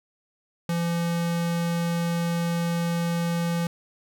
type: tone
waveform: square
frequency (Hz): 170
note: F3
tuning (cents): -46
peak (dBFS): -24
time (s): 0.69-3.67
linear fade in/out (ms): 2
effects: none